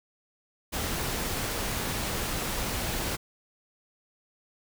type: noise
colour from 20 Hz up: pink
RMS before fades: -31 dBFS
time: 0.72-3.17 s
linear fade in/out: 20 ms
effects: none